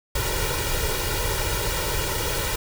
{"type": "noise with comb filter", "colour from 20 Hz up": "pink", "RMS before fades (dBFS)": -25, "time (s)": [0.15, 2.56], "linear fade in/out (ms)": 5, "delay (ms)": 2.1, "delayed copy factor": 0.9, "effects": []}